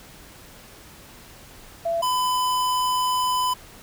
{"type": "tone pair in turn", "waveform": ["sine", "square"], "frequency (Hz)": [672, 1005.2], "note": ["E5", "B5"], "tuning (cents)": [33, 30], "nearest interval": "perfect fifth", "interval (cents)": 697, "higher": "second", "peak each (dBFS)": -21, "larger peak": "neither", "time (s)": [[1.85, 2.02], [2.02, 3.54]], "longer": "second", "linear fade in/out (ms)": 10, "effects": ["pink hiss -46 dBFS RMS until 3.82 s"]}